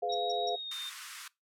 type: chord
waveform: sine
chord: F diminished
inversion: first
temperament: just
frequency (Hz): 419.1 / 502.9 / 698.5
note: Ab4 / Cb5 / F5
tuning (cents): +16 / +31 / 0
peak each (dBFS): -36 / -37 / -32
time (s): 0.02-0.56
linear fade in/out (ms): 10
type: tone with pitch glide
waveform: sine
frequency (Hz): 3797 to 3634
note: A#7 to A#7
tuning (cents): +31 to -45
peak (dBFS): -37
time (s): 0.09-0.9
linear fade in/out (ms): 10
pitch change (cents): -76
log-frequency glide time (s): 0.5-0.78
type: tone bursts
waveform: sine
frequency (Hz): 5560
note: F8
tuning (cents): -9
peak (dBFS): -38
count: 3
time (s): 0.12-0.495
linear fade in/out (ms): 5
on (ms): 25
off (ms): 150
type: high-pass noise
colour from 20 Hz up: pink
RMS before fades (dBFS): -45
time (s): 0.71-1.28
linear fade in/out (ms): 5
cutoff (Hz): 1100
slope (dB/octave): 48
effects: noise-tail reverb RT60 0.2 s tail -21 dB re dry + low-pass 12000 Hz 12 dB/octave